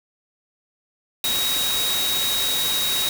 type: tone in noise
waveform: sine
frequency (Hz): 3800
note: A#7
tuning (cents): +33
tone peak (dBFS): -22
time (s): 1.24-3.09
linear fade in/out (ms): 2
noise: white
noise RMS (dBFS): -25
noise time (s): 1.24-3.09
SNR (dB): 0
effects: none